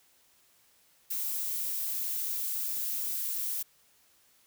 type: noise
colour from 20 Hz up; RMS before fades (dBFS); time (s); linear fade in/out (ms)
violet; -33; 1.1-3.63; 10
effects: white hiss -65 dBFS RMS until 4.46 s